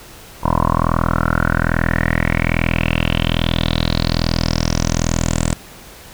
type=tone with low-pass filter sweep; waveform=10% pulse; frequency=41.2 Hz; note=E1; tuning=in tune; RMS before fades=-17 dBFS; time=0.43-5.54 s; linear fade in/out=10 ms; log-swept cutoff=960 to 8000 Hz; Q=6.4; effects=pink hiss -39 dBFS RMS until 6.13 s